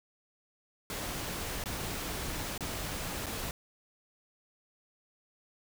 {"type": "noise with dropouts", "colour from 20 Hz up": "pink", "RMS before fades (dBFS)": -37, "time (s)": [0.9, 3.51], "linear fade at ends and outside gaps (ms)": 1, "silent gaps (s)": [[1.639, 1.658], [2.578, 2.607], [3.26, 3.266]], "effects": []}